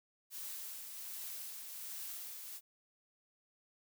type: noise with tremolo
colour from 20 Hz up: blue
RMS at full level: -44 dBFS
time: 0.3-2.61 s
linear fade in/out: 50 ms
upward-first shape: triangle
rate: 1.3 Hz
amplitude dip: 40%
effects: none